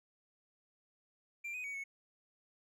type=tone with pitch steps; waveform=triangle; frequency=2369 / 2497 / 2249 / 2205 Hz; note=D7 / D#7 / C#7 / C#7; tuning=+14 / +6 / +24 / -10 cents; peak=-38 dBFS; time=1.44-1.84 s; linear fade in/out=10 ms; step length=100 ms; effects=none